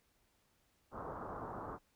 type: low-pass noise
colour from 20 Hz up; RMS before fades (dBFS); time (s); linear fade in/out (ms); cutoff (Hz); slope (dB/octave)
white; -45; 0.91-1.79; 50; 1300; 48
effects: pink hiss -75 dBFS RMS until 1.95 s